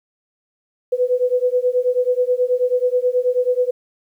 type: beating tone pair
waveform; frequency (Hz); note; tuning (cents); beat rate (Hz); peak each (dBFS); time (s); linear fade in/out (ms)
sine; 493.9 / 503.2; B4 / B4; 0 / +32; 9.3; -18; 0.92-3.71; 10
effects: 9-bit